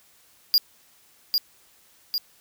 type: tone with echo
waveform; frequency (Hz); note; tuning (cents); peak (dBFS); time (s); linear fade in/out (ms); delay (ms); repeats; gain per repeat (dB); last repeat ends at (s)
square; 4833; D8; +49; -15; 0.54-0.58; 0; 800; 2; -4; 2.18
effects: white hiss -58 dBFS RMS until 2.4 s